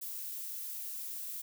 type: noise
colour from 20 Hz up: violet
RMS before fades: -41 dBFS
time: 0.01-1.42 s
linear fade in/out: 10 ms
effects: none